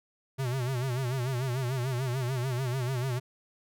square tone with vibrato, 127.5 Hz, C3, 44 cents flat, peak -29 dBFS, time 0.38-3.2 s, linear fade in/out 20 ms, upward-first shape sine, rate 6.8 Hz, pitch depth 110 cents each way, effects none

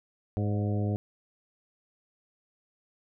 harmonic tone with a mistuned harmonic, 103.7 Hz, G#2, 2 cents flat, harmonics 1 / 2 / 3 / 4 / 5 / 6 / 7, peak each -27 / -33 / -37 / -39 / -41 / -43 / -44 dBFS, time 0.37-0.96 s, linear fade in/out 0 ms, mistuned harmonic 6, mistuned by -39 cents, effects none

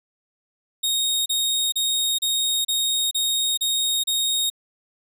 sawtooth tone bursts, 3729 Hz, A#7, in tune, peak -17 dBFS, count 8, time 0.83-4.501 s, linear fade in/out 10 ms, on 430 ms, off 33 ms, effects none

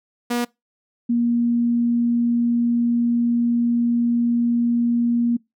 sawtooth / sine tone pair in turn, 240.6 / 237 Hz, B3 / A#3, -45 / +29 cents, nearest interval unison, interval 26 cents, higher first, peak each -16 dBFS, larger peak neither, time 0.3-0.45 / 1.09-5.37 s, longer second, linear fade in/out 10 ms, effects noise-tail reverb RT60 0.2 s tail -24 dB re dry

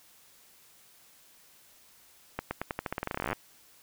accelerating click train, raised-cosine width 0.5 ms, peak -16 dBFS, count 23, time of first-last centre 2.39-3.33 s, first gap 120 ms, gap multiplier 0.88, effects white hiss -59 dBFS RMS until 3.82 s

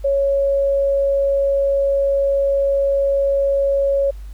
sine tone, 554.4 Hz, C#5, in tune, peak -14 dBFS, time 0.04-4.11 s, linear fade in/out 10 ms, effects added 50 Hz sine -30 dBFS peak until 4.33 s + pink hiss -53 dBFS RMS until 4.33 s

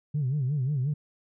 sine tone with vibrato, 137.7 Hz, C#3, 11 cents flat, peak -23 dBFS, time 0.14-0.94 s, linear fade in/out 10 ms, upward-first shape sine, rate 5.6 Hz, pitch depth 170 cents each way, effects tanh soft clip ceiling -21 dBFS

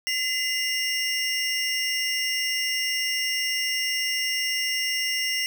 square tone cluster, 2032 / 2818 / 5490 Hz, B6 / F7 / F8, +49 / +15 / -31 cents, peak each -29 dBFS, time 0.07-5.46 s, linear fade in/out 0 ms, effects none

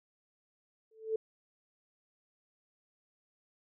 sine tone with exponential growth, 441.2 Hz, A4, 5 cents sharp, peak -26 dBFS, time 0.91-1.16 s, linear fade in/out 5 ms, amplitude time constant 53 ms, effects none

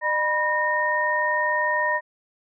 sine tone cluster, 607 / 976 / 1843 Hz, D#5 / B5 / A#6, -43 / -21 / -20 cents, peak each -27 / -24 / -23 dBFS, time 0.01-2.01 s, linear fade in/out 50 ms, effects none

